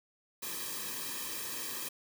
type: noise with comb filter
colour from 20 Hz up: white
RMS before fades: -39 dBFS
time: 0.42-1.89 s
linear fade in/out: 10 ms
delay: 1.4 ms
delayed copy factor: -1
effects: none